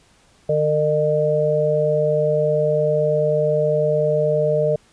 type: harmonic tone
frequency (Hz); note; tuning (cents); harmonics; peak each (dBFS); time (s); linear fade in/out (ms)
151.6; D#3; -45; 1 / 3 / 4; -23 / -20 / -18; 0.49-4.76; 5
effects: pink hiss -55 dBFS RMS until 4.92 s + resampled to 22050 Hz